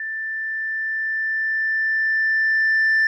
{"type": "tone with level ramp", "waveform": "sine", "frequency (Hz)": 1771, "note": "A6", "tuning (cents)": 11, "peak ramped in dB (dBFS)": [-25, -12], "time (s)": [0, 3.07], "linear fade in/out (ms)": 2, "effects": ["tanh soft clip ceiling -13 dBFS"]}